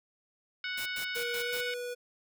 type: harmonic tone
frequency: 740 Hz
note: F#5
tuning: in tune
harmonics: 2 / 3 / 4 / 5 / 6 / 7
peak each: -37 / -38 / -42 / -43 / -50 / -46 dBFS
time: 0.64-1.74 s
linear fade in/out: 2 ms
type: noise bursts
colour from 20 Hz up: white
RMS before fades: -41 dBFS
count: 5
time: 0.77-1.613 s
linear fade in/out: 10 ms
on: 91 ms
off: 97 ms
type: tone with pitch glide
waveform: square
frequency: 477 to 488.7 Hz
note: A#4 to B4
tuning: +40 to -18 cents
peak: -36 dBFS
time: 1.15-1.95 s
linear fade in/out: 20 ms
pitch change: +42 cents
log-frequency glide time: 1.42-1.55 s
effects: none